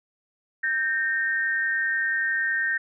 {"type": "tone pair together", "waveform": "sine", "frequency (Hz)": [1568.5, 1838], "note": ["G6", "A#6"], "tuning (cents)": [1, -25], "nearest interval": "minor third", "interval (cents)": 274, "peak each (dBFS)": [-26, -24], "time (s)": [0.63, 2.78], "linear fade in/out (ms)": 10, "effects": []}